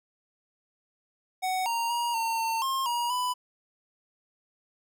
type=tone with pitch steps; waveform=square; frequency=746 / 929 / 948 / 910 / 904 / 1067 / 954 / 995 Hz; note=F#5 / A#5 / A#5 / A#5 / A5 / C6 / A#5 / B5; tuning=+14 / -6 / +29 / -42 / +47 / +34 / +40 / +13 cents; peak=-27 dBFS; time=1.42-3.34 s; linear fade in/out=20 ms; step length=240 ms; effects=none